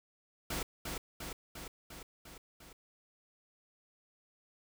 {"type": "noise with echo", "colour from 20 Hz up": "pink", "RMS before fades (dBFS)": -37, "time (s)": [0.5, 0.63], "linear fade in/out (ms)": 5, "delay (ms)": 350, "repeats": 6, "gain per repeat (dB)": -3, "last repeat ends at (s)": 2.73, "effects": []}